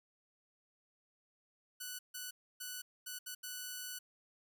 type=tone bursts at uneven times; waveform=5% pulse; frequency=1485 Hz; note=F#6; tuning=6 cents sharp; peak=-31 dBFS; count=6; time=1.8-1.99 / 2.14-2.31 / 2.6-2.82 / 3.06-3.19 / 3.26-3.35 / 3.43-3.99 s; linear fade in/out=10 ms; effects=none